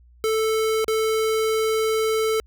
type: tone with dropouts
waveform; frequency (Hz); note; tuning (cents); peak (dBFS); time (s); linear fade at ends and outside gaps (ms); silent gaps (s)
square; 440; A4; 0; -20; 0.24-2.4; 0; 0.844-0.881
effects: added 60 Hz sine -49 dBFS peak until 2.46 s